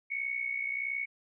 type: tone with amplitude modulation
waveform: sine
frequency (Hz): 2217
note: C#7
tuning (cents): 0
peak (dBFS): -28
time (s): 0.1-1.06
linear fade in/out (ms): 20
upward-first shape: sine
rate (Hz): 61.4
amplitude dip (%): 70
effects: none